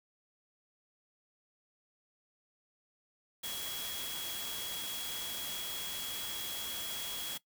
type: tone in noise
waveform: sine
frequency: 3327 Hz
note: G#7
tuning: 2 cents sharp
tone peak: -41 dBFS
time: 3.43-7.38 s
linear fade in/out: 10 ms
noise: white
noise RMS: -41 dBFS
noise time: 3.43-7.38 s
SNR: -3 dB
effects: noise-tail reverb RT60 0.1 s tail -19 dB re dry

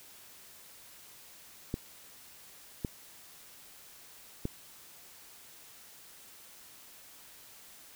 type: clicks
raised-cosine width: 3 ms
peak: -19 dBFS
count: 3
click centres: 1.741 / 2.848 / 4.454 s
effects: white hiss -54 dBFS RMS until 7.95 s

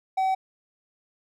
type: tone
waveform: triangle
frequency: 761 Hz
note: F#5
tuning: 48 cents sharp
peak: -19 dBFS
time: 0.17-0.35 s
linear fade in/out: 10 ms
effects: none

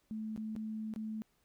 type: tone with dropouts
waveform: sine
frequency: 217.8 Hz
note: A3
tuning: 17 cents flat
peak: -37 dBFS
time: 0.11-1.22 s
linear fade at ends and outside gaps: 0 ms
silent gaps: 0.362-0.376 / 0.553-0.563 / 0.938-0.961 s
effects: pink hiss -75 dBFS RMS until 1.44 s

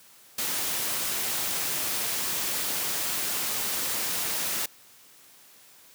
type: noise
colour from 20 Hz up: white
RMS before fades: -29 dBFS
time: 0.38-4.66 s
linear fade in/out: 5 ms
effects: white hiss -54 dBFS RMS until 5.94 s + high-pass 100 Hz 12 dB/octave

